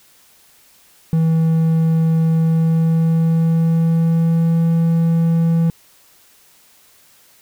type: tone with pitch glide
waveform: triangle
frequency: 162.2 to 165.7 Hz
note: E3 to E3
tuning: -28 to +9 cents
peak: -10 dBFS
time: 1.13-5.7 s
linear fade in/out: 0 ms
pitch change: +37 cents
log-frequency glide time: 2.31-4.63 s
effects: white hiss -51 dBFS RMS until 7.41 s